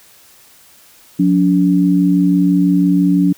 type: tone pair together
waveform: sine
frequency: 180 / 286 Hz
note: F#3 / D4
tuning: -47 / -46 cents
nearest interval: minor sixth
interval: 801 cents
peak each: -12 dBFS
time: 1.19-3.33 s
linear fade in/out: 10 ms
effects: white hiss -46 dBFS RMS until 3.37 s